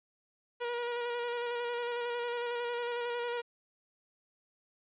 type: tone with vibrato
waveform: sawtooth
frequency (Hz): 478.9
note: A#4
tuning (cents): +47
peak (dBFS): -29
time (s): 0.6-3.42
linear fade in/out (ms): 20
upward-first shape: square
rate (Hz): 11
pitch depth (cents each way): 18
effects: resampled to 8000 Hz + 10-bit